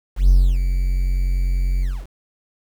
triangle tone with ADSR envelope, 45.27 Hz, F#1, 37 cents flat, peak -5 dBFS, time 0.16-2.07 s, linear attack 130 ms, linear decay 280 ms, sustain -9 dB, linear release 250 ms, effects tanh soft clip ceiling -2 dBFS + 7-bit

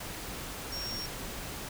sine tone in noise, 5550 Hz, F8, 12 cents flat, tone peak -36 dBFS, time 0.72-1.06 s, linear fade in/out 5 ms, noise pink, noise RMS -40 dBFS, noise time 0-1.69 s, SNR +1 dB, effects none

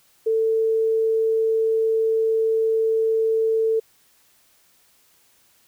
sine tone, 445.6 Hz, A4, 22 cents sharp, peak -17 dBFS, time 0.26-3.8 s, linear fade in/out 10 ms, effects white hiss -59 dBFS RMS until 5.67 s

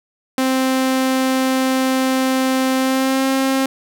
sawtooth tone with pitch glide, 261.6 to 266.9 Hz, C4 to C4, 0 to +35 cents, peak -11 dBFS, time 0.38-3.66 s, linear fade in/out 2 ms, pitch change +35 cents, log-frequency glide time 2.77-3.26 s, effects none

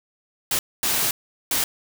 white noise bursts at uneven times, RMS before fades -22 dBFS, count 3, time 0.51-0.59 / 0.83-1.11 / 1.51-1.64 s, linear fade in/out 2 ms, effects none

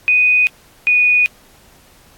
sine tone pair in turn, 2489 / 2470 Hz, D#7 / D#7, 0 / -13 cents, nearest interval unison, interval 13 cents, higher first, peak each -9 dBFS, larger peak neither, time 0.08-0.47 / 0.87-1.26 s, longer neither, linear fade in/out 0 ms, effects pink hiss -48 dBFS RMS until 2.17 s + AAC 64 kbps

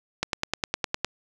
click train, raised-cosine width 0.2 ms, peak -7 dBFS, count 9, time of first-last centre 0.23-1.046 s, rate 9.8 Hz, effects none

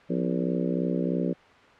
harmonic tone with a mistuned harmonic, 63.1 Hz, B1, 38 cents sharp, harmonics 3 / 4 / 5 / 6 / 7 / 8 / 9, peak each -28 / -30 / -32 / -34 / -35 / -36 / -37 dBFS, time 0.09-1.34 s, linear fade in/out 20 ms, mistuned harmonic 3, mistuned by -130 cents, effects white hiss -52 dBFS RMS until 1.79 s + low-pass 2000 Hz 12 dB/octave

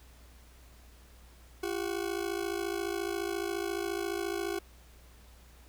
40% pulse ring-modulated tone, 370 Hz, F#4, in tune, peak -28 dBFS, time 1.63-4.59 s, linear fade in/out 0 ms, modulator 27.2 Hz, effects added 60 Hz sine -54 dBFS peak until 5.68 s + pink hiss -60 dBFS RMS until 5.68 s

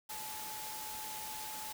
sine tone in noise, 862 Hz, A5, 36 cents flat, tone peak -46 dBFS, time 0.09-1.73 s, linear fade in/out 10 ms, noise white, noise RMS -44 dBFS, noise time 0.09-1.73 s, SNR -5 dB, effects none

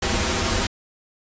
pink noise with comb filter, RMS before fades -22 dBFS, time 0.02-0.67 s, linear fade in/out 5 ms, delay 6.9 ms, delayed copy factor -0.85, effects resampled to 16000 Hz

